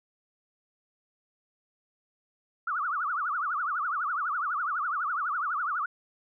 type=tone with vibrato; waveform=sine; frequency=1288 Hz; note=E6; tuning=41 cents flat; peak=-27 dBFS; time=2.67-5.86 s; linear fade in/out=5 ms; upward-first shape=triangle; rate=12 Hz; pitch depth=270 cents each way; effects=none